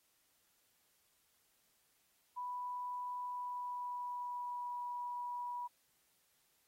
sine tone with pitch glide, 987.8 to 974.2 Hz, B5 to B5, 0 to -24 cents, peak -39 dBFS, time 2.36-5.68 s, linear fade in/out 20 ms, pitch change -24 cents, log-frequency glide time 3.21-4.83 s, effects white hiss -75 dBFS RMS until 6.67 s + AAC 48 kbps

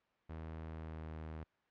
sawtooth tone with pitch glide, 80 to 78.99 Hz, D#2 to D#2, +49 to +27 cents, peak -40 dBFS, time 0.29-1.44 s, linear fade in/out 10 ms, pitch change -22 cents, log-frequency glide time 0.66-1.18 s, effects white hiss -75 dBFS RMS until 1.7 s + low-pass 2000 Hz 12 dB/octave

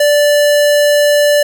square tone, 585 Hz, D5, 7 cents flat, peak -8 dBFS, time 0-1.43 s, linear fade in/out 5 ms, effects none

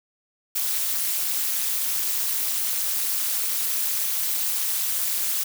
blue noise with amplitude modulation, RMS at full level -21 dBFS, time 0.55-5.44 s, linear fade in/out 10 ms, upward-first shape sine, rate 215 Hz, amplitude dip 90%, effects none

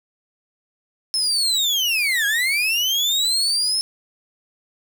35% pulse linear two-way sweep, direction down then up, 5274 to 1614 to 5274 Hz, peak -16 dBFS, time 1.14-3.81 s, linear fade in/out 0 ms, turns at 2.26 s, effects 7-bit

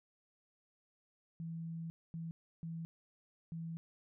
sine tone bursts at uneven times, 164.81 Hz, E3, in tune, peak -40 dBFS, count 4, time 1.4-1.9 / 2.14-2.31 / 2.63-2.85 / 3.52-3.77 s, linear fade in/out 0 ms, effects none

